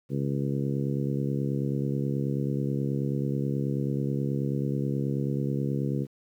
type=harmonic tone; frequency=69.3 Hz; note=C#2; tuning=in tune; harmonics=2 / 3 / 4 / 5 / 6 / 7; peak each=-28 / -32 / -34 / -36 / -38 / -39 dBFS; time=0.09-6.07 s; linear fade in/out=50 ms; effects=10-bit